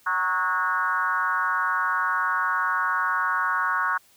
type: tone with frequency modulation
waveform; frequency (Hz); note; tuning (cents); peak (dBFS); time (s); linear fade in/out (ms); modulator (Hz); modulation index
sine; 1283; E6; -47; -21; 0.06-3.98; 10; 177; 1.8
effects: white hiss -58 dBFS RMS until 4.16 s